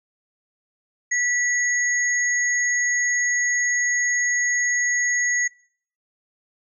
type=tone pair together; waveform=sine; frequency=1959 / 6600 Hz; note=B6 / G#8; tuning=-15 / -12 cents; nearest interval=octave + major sixth; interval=2103 cents; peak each=-20 / -25 dBFS; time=1.11-5.48 s; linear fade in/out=10 ms; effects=noise-tail reverb RT60 0.5 s tail -21 dB re dry